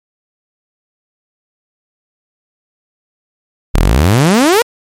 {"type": "exponential sweep", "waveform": "sawtooth", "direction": "up", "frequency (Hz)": [32.91, 495.9], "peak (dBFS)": -3, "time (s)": [3.74, 4.62], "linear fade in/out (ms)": 0, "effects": ["MP3 64 kbps"]}